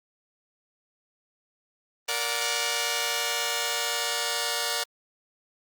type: chord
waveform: 5% pulse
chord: Bb augmented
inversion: none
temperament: just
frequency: 466.2 / 582.7 / 728.4 Hz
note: Bb4 / D5 / F#5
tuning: 0 / -14 / -27 cents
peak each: -19 dBFS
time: 2.08-4.84 s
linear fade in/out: 10 ms
effects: Opus 32 kbps